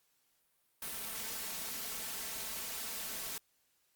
white noise with comb filter, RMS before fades -41 dBFS, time 0.82-3.38 s, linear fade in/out 2 ms, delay 4.5 ms, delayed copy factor +0.55, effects white hiss -75 dBFS RMS until 3.95 s + Opus 48 kbps

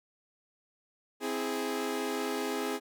sawtooth chord, C augmented, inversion none, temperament equal with one note detuned, 261.6 / 326.4 / 415.3 Hz, C4 / E4 / G#4, 0 / -17 / 0 cents, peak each -32 / -34 / -30 dBFS, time 1.2-2.8 s, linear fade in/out 50 ms, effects none

